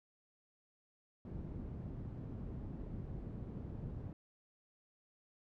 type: low-pass noise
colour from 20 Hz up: white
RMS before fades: -45 dBFS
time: 1.25-4.13 s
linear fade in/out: 2 ms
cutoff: 170 Hz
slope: 12 dB/octave
effects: none